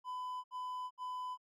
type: tone bursts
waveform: triangle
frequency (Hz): 1004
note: B5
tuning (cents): +28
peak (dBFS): -37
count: 3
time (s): 0.04-1.376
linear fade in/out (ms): 50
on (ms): 400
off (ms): 68
effects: none